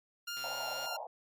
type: tone with vibrato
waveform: 15% pulse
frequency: 1400 Hz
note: F6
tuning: 4 cents sharp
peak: -31 dBFS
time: 0.27-0.97 s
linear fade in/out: 10 ms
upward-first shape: triangle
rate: 4.1 Hz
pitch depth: 11 cents each way
type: click train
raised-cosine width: 0.2 ms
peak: -33 dBFS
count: 66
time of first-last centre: 0.37-0.859 s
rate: 133 Hz
type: band-pass noise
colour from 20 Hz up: white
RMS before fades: -42 dBFS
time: 0.44-1.07 s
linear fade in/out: 2 ms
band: 530 to 950 Hz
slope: 96 dB/octave
effects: MP3 96 kbps